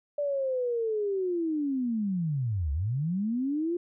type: linear two-way sweep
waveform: sine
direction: down then up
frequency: 587.3 to 66.7 to 355.3 Hz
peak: -26 dBFS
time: 0.18-3.77 s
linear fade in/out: 5 ms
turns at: 2.72 s
effects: none